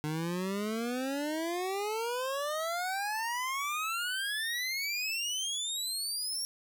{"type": "exponential sweep", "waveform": "25% pulse", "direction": "up", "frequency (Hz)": [149.6, 5600], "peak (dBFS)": -28, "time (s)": [0.04, 6.45], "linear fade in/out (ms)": 0, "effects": []}